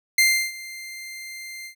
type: tone with ADSR envelope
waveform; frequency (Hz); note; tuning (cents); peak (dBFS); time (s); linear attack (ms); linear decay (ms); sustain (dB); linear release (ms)
sawtooth; 2093; C7; 0; -10; 0.18-1.75; 5; 330; -21; 92
effects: none